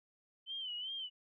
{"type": "tone with vibrato", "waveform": "sine", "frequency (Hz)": 3049, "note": "G7", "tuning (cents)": -49, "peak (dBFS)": -39, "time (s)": [0.46, 1.1], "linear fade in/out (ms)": 50, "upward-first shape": "sine", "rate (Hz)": 2.6, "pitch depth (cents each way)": 93, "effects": []}